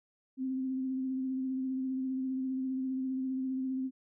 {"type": "tone with vibrato", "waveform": "sine", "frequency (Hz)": 261.6, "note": "C4", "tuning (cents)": 0, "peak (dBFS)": -31, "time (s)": [0.37, 3.91], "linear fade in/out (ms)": 50, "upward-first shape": "sine", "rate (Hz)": 15, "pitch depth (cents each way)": 21, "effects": []}